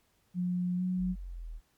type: tone with pitch glide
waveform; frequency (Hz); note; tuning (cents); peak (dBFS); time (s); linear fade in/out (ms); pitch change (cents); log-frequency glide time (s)
sine; 179 to 182.97; F3 to F#3; +43 to -19; -28; 0.34-1.16; 50; +38; 0.77-0.82
type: exponential sweep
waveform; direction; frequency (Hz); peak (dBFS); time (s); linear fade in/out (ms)
sine; down; 50.7 to 38.65; -38; 0.97-1.61; 50
effects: pink hiss -71 dBFS RMS until 1.77 s + MP3 96 kbps